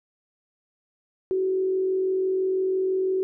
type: tone with frequency modulation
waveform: sine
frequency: 376.9 Hz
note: F#4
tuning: 32 cents sharp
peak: -21 dBFS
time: 1.31-3.23 s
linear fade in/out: 0 ms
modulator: 46 Hz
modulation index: 0.29
effects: none